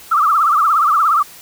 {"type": "tone with vibrato", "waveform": "sine", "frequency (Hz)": 1244.5, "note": "D#6", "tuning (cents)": 0, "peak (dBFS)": -10, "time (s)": [0.11, 1.23], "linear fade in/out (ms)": 10, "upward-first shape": "triangle", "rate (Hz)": 17, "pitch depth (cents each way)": 180, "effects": ["white hiss -39 dBFS RMS until 1.41 s"]}